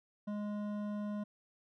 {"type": "tone with hard clipping", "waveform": "sine", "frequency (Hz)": 207.7, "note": "G#3", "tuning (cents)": 0, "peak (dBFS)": -38, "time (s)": [0.27, 1.24], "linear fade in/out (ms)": 10, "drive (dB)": 11, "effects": []}